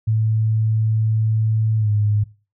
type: tone with pitch glide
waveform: sine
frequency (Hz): 110 to 104.73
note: A2 to G#2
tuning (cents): 0 to +15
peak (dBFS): -15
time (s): 0.07-2.24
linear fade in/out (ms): 10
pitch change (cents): -85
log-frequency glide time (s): 1.78-1.9
effects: noise-tail reverb RT60 0.3 s tail -18 dB re dry